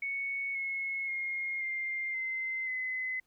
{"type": "tone with pitch steps", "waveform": "sine", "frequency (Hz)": [2217, 2179, 2141, 2105, 2069, 2033], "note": ["C#7", "C#7", "C7", "C7", "C7", "B6"], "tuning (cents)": [0, -30, 39, 10, -20, 50], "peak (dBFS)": -32, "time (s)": [0.02, 3.2], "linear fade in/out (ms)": 5, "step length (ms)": 530, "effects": ["pink hiss -75 dBFS RMS until 3.26 s"]}